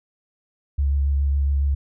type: tone with vibrato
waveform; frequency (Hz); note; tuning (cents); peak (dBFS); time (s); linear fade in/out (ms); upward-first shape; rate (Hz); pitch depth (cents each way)
sine; 70; C#2; +18; -17; 0.78-1.75; 10; triangle; 7.2; 24
effects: none